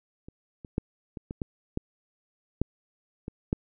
clicks, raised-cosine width 3 ms, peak -30 / -28 / -13 / -24 / -22 / -17 / -15 / -11 / -22 / -12 dBFS, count 10, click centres 0.285 / 0.648 / 0.781 / 1.172 / 1.309 / 1.418 / 1.774 / 2.616 / 3.281 / 3.529 s, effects none

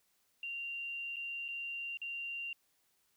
sine tone with dropouts, 2772 Hz, F7, 14 cents flat, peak -38 dBFS, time 0.43-2.53 s, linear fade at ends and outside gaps 2 ms, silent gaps 1.16-1.166 / 1.482-1.486 / 1.972-2.016 s, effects white hiss -75 dBFS RMS until 3.16 s

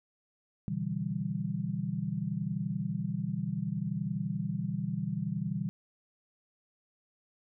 sine chord, E minor seventh, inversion second, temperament equal with one note detuned, 123.47 / 144.14 / 164.81 / 196 Hz, B2 / D3 / E3 / G3, 0 / -32 / 0 / 0 cents, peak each -38 / -38 / -35 / -35 dBFS, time 0.68-5.69 s, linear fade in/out 0 ms, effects none

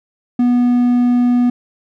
triangle tone, 244.4 Hz, B3, 18 cents flat, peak -8 dBFS, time 0.39-1.5 s, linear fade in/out 5 ms, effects none

